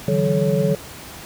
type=tone cluster; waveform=sine; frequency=146.7 / 164.1 / 190.5 / 431.1 / 557 Hz; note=D3 / E3 / G3 / A4 / C#5; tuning=-2 / -8 / -49 / -35 / +8 cents; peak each=-22 dBFS; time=0.08-0.75 s; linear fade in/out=2 ms; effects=pink hiss -37 dBFS RMS until 1.25 s + high-pass 60 Hz 12 dB/octave